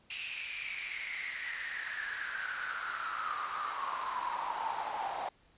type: noise with high-pass filter sweep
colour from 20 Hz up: brown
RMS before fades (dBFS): -38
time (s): 0.1-5.29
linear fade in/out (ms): 5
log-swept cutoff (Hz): 2700 to 780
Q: 9.1
effects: pink hiss -66 dBFS RMS until 5.57 s + resampled to 8000 Hz